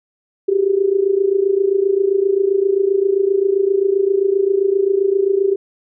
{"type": "tone with amplitude modulation", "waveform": "sine", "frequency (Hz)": 392, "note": "G4", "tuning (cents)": 0, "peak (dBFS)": -9, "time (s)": [0.48, 5.56], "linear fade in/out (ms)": 10, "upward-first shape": "sine", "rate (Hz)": 27.6, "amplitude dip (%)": 80, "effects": []}